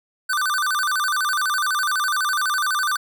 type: tone with vibrato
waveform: square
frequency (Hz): 1341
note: E6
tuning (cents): +29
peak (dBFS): -20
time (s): 0.29-2.97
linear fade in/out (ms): 10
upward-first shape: square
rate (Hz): 12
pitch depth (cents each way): 210
effects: none